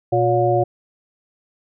harmonic tone with a mistuned harmonic, 119.5 Hz, A#2, 43 cents sharp, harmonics 1 / 3 / 5 / 6, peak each -21 / -19 / -20 / -19 dBFS, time 0.12-0.64 s, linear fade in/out 10 ms, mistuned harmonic 5, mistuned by -88 cents, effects none

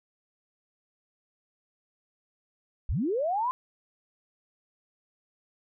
sine linear sweep, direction up, 34.88 to 1046.5 Hz, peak -25 dBFS, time 2.89-3.51 s, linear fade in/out 0 ms, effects none

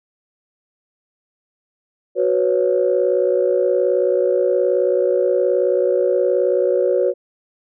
sine chord, F# suspended fourth, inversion none, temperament equal with one note detuned, 370 / 495.6 / 554.4 Hz, F#4 / B4 / C#5, 0 / +6 / 0 cents, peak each -18 dBFS, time 2.15-7.14 s, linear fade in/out 50 ms, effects tanh soft clip ceiling -5 dBFS

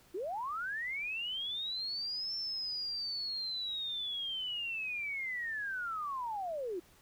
sine linear two-way sweep, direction up then down, 329.6 to 5390 to 329.6 Hz, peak -35 dBFS, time 0.14-6.8 s, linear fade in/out 10 ms, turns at 2.35 s, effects pink hiss -63 dBFS RMS until 7.01 s

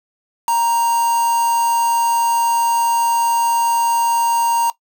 triangle tone with quantisation, 932.3 Hz, A#5, in tune, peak -12 dBFS, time 0.48-4.7 s, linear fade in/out 2 ms, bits 4, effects noise-tail reverb RT60 0.1 s tail -17 dB re dry

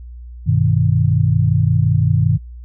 sine chord, G augmented, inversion none, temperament equal, 98 / 123.47 / 155.56 Hz, G2 / B2 / D#3, 0 / 0 / 0 cents, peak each -16 dBFS, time 0.46-2.38 s, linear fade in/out 20 ms, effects noise-tail reverb RT60 0.1 s tail -23 dB re dry + added 60 Hz sine -31 dBFS peak until 2.64 s

